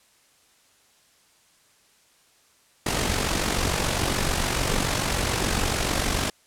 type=noise with amplitude modulation; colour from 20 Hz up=pink; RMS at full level=-22 dBFS; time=2.86-6.3 s; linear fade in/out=5 ms; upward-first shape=sine; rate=46.9 Hz; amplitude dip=55%; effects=white hiss -60 dBFS RMS until 6.46 s + low-pass 10000 Hz 12 dB/octave